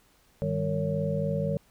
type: tone cluster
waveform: sine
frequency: 100.1 / 155.1 / 198.8 / 458 / 560 Hz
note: G2 / D#3 / G3 / A#4 / C#5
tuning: +37 / -5 / +25 / -31 / +18 cents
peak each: -37 / -29 / -33 / -34 / -31 dBFS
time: 0.42-1.57 s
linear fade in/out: 0 ms
effects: pink hiss -63 dBFS RMS until 1.7 s